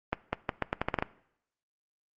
accelerating click train, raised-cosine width 0.5 ms, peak -12 dBFS, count 10, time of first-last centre 0.13-1.025 s, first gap 200 ms, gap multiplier 0.81, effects noise-tail reverb RT60 0.7 s tail -19 dB re dry + Opus 32 kbps

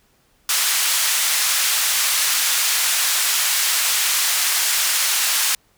white band-pass noise, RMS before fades -19 dBFS, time 0.49-5.55 s, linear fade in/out 2 ms, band 1200 to 11000 Hz, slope 12 dB/octave, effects pink hiss -60 dBFS RMS until 5.77 s

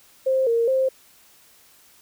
sine tone with vibrato, 493.9 Hz, B4, in tune, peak -17 dBFS, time 0.26-0.89 s, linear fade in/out 10 ms, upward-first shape square, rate 2.4 Hz, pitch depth 110 cents each way, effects white hiss -54 dBFS RMS until 2.01 s

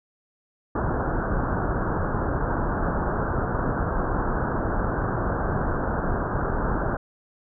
pink low-pass noise, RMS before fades -25 dBFS, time 0.75-6.97 s, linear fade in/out 5 ms, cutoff 1600 Hz, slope 96 dB/octave, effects none

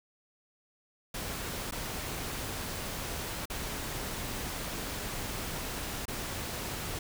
pink noise with dropouts, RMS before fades -37 dBFS, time 1.14-6.99 s, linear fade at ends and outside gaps 5 ms, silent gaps 1.711-1.721 / 3.456-3.499 / 6.055-6.08 s, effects none

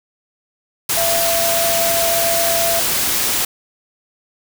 sine tone in noise, 674 Hz, E5, 38 cents sharp, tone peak -18 dBFS, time 0.97-2.8 s, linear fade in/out 5 ms, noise white, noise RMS -18 dBFS, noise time 0.89-3.45 s, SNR -3 dB, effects none

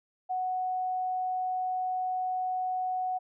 sine tone, 740 Hz, F#5, in tune, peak -28 dBFS, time 0.29-3.19 s, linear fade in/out 20 ms, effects none

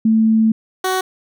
sine / 15% pulse tone pair in turn, 221.4 / 374.1 Hz, A3 / F#4, +11 / +19 cents, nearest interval major sixth, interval 908 cents, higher second, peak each -10 dBFS, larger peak neither, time 0.05-0.52 / 0.84-1.01 s, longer first, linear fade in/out 5 ms, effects none

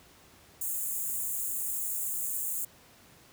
white high-pass noise, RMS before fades -33 dBFS, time 0.61-2.65 s, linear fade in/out 5 ms, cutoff 6800 Hz, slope 96 dB/octave, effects pink hiss -57 dBFS RMS until 3.32 s + high-pass 60 Hz 12 dB/octave

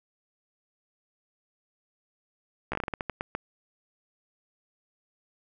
slowing click train, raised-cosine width 0.5 ms, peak -15 dBFS, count 12, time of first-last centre 2.72-3.35 s, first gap 14 ms, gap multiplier 1.26, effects none

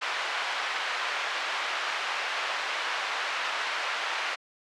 pink band-pass noise, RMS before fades -31 dBFS, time 0.01-4.36 s, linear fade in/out 20 ms, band 1000 to 3000 Hz, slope 12 dB/octave, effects high-pass 400 Hz 12 dB/octave + low-pass 8000 Hz 12 dB/octave

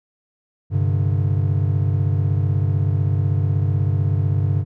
triangle chord, G suspended fourth, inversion none, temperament equal, 98 / 130.81 / 146.83 Hz, G2 / C3 / D3, 0 / 0 / 0 cents, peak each -16 / -21 / -21 dBFS, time 0.7-4.65 s, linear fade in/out 50 ms, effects none

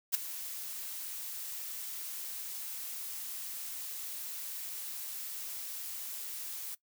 blue noise with ADSR envelope, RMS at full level -26 dBFS, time 0.12-6.75 s, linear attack 28 ms, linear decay 6 ms, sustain -15 dB, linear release 8 ms, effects noise-tail reverb RT60 0.1 s tail -19 dB re dry

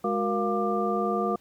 sine tone cluster, 207.5 / 368.1 / 468.9 / 700 / 1188 Hz, G#3 / F#4 / A#4 / F5 / D6, -1 / -9 / +10 / +4 / +20 cents, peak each -30 dBFS, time 0.04-1.36 s, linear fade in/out 5 ms, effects pink hiss -61 dBFS RMS until 1.4 s

